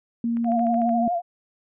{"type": "tone", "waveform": "sine", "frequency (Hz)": 233.1, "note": "A#3", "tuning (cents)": 0, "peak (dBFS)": -21, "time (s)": [0.24, 1.08], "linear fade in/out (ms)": 2}
{"type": "click train", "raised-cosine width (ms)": 0.5, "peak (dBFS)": -29, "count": 8, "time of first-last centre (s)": [0.37, 0.892], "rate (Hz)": 13.4}
{"type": "tone with vibrato", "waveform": "sine", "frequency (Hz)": 698.5, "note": "F5", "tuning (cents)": 0, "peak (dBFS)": -21, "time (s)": [0.44, 1.22], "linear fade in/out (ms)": 50, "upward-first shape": "sine", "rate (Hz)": 12, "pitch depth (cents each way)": 53}
{"effects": []}